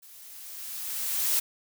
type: noise with level ramp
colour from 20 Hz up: blue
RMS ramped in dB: -51 to -24 dBFS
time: 0.02-1.4 s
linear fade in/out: 10 ms
effects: none